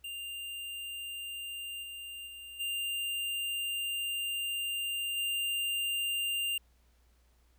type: tone with level steps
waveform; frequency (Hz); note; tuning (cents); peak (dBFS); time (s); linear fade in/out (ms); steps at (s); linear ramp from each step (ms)
square; 2794; F7; 0; -39 / -42 / -45 / -33 / -31; 0.04-6.58; 5; 1.82 / 2.26 / 2.59 / 5.16; 20
effects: added 60 Hz sine -64 dBFS peak until 7.58 s + pink hiss -72 dBFS RMS until 7.58 s